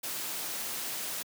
white noise, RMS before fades -36 dBFS, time 0.03-1.23 s, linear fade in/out 10 ms, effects high-pass 150 Hz 12 dB/octave

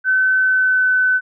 sine tone with pitch glide, 1523 to 1510.7 Hz, F#6 to F#6, +50 to +36 cents, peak -12 dBFS, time 0.04-1.21 s, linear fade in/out 50 ms, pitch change -14 cents, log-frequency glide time 0.38-0.9 s, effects none

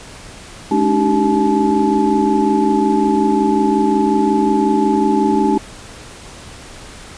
sine tone cluster, 211.3 / 282.5 / 308 / 388.4 / 861 Hz, G#3 / C#4 / D#4 / G4 / A5, +30 / +33 / -17 / -16 / -38 cents, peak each -18 dBFS, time 0.71-5.58 s, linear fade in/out 5 ms, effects pink hiss -36 dBFS RMS until 7.17 s + resampled to 22050 Hz

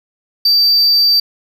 triangle tone, 4651 Hz, D8, 18 cents flat, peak -7 dBFS, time 0.45-1.2 s, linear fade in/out 5 ms, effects none

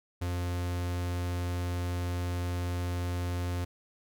45% pulse tone, 88.4 Hz, F2, 22 cents sharp, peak -30 dBFS, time 0.21-3.65 s, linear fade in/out 10 ms, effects none

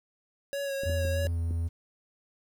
square tone with vibrato, 554.4 Hz, C#5, in tune, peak -31 dBFS, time 0.53-1.27 s, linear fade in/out 0 ms, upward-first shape sine, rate 3.2 Hz, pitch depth 26 cents each way
clicks, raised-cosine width 3 ms, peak -27 dBFS, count 5, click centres 0.835 / 0.897 / 1.051 / 1.253 / 1.509 s
triangle tone with pitch glide, 84.6 to 83.58 Hz, E2 to E2, +45 to +24 cents, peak -25 dBFS, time 0.85-1.69 s, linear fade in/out 20 ms, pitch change -21 cents, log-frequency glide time 1.32-1.38 s
effects 10-bit

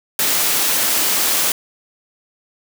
white high-pass noise, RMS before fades -17 dBFS, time 0.19-1.52 s, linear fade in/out 2 ms, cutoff 190 Hz, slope 12 dB/octave, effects none

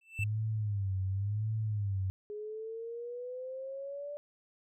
triangle tone with exponential growth, 2658 Hz, E7, 14 cents sharp, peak -29 dBFS, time 0.01-0.24 s, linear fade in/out 5 ms, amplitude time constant 50 ms
sine tone with vibrato, 102 Hz, G#2, 31 cents flat, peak -30 dBFS, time 0.19-2.1 s, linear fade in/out 0 ms, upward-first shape sine, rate 0.92 Hz, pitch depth 130 cents each way
sine exponential sweep, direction up, 415.3 to 587.3 Hz, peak -38 dBFS, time 2.3-4.17 s, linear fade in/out 0 ms
effects none

